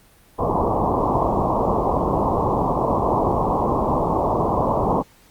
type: low-pass noise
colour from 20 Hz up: white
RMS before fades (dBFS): -20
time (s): 0.38-5.03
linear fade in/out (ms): 20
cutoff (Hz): 1100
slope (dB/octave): 96
effects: pink hiss -53 dBFS RMS until 5.3 s + Opus 32 kbps